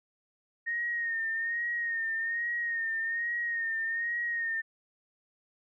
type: tone with vibrato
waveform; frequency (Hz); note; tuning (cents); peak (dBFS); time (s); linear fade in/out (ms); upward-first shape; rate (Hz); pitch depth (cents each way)
sine; 1850; A#6; -14; -29; 0.66-4.62; 20; sine; 1.2; 45
effects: none